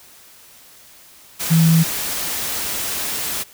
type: tone in noise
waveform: sine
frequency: 163.4 Hz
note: E3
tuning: 15 cents flat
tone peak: -10 dBFS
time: 1.5-1.84 s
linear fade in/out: 20 ms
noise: white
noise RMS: -24 dBFS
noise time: 1.39-3.44 s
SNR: +11 dB
effects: white hiss -46 dBFS RMS until 3.53 s